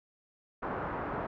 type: low-pass noise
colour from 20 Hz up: white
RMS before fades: -36 dBFS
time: 0.62-1.27 s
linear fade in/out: 10 ms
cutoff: 1300 Hz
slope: 24 dB/octave
effects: none